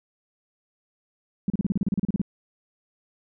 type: tone bursts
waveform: sine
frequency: 196 Hz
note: G3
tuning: in tune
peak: -19 dBFS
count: 14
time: 1.48-2.216 s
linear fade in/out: 2 ms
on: 21 ms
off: 34 ms
effects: none